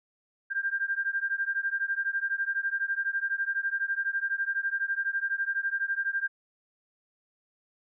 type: beating tone pair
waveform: sine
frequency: 1587 / 1599 Hz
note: G6 / G6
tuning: +21 / +34 cents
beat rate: 12 Hz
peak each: -30 dBFS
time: 0.5-6.28 s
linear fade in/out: 20 ms
effects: none